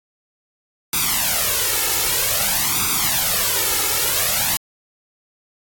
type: noise with flanger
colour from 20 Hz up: white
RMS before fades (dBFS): -19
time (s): 0.93-4.57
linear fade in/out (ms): 2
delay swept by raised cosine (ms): 0.82 to 2.32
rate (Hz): 0.52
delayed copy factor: +0.85
effects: AAC 64 kbps